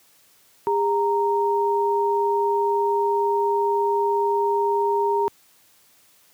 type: tone pair together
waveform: sine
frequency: 405.1 / 929 Hz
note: G#4 / A#5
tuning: -43 / -6 cents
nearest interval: octave + major second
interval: 1437 cents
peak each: -21 dBFS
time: 0.67-5.28 s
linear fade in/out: 0 ms
effects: white hiss -57 dBFS RMS until 6.33 s + high-pass 80 Hz 12 dB/octave